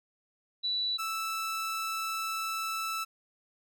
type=tone pair in turn; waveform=sine / sawtooth; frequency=3951 / 1318.5 Hz; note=B7 / E6; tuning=0 / 0 cents; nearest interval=octave + perfect fifth; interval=1900 cents; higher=first; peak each=-28 dBFS; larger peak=neither; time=0.63-0.98 / 0.98-3.05 s; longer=second; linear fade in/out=20 ms; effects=none